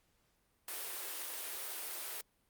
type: high-pass noise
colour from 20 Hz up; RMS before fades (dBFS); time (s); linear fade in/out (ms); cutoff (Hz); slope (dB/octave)
white; -42; 0.68-2.21; 2; 320; 48
effects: pink hiss -75 dBFS RMS until 2.49 s + Opus 48 kbps